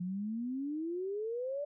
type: exponential sweep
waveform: sine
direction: up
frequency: 174.61 to 592 Hz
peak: -34 dBFS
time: 0-1.65 s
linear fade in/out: 10 ms
effects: none